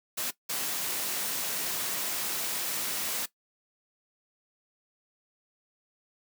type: noise bursts at uneven times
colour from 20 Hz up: white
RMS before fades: -32 dBFS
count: 2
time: 0.17-0.31 / 0.49-3.26 s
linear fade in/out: 10 ms
effects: noise-tail reverb RT60 0.1 s tail -17 dB re dry + high-pass 150 Hz 12 dB/octave